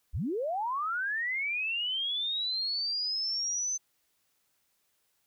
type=linear sweep; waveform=sine; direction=up; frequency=37.61 to 6180 Hz; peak=-29 dBFS; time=0.13-3.78 s; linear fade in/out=20 ms; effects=white hiss -74 dBFS RMS until 5.26 s